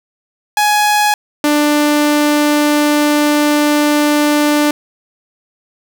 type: tone pair in turn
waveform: sawtooth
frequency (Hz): 837 / 295.9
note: G#5 / D4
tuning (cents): +13 / +13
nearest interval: octave + tritone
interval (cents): 1800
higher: first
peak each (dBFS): -6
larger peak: neither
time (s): 0.57-1.14 / 1.44-4.71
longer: second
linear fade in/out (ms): 2
effects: none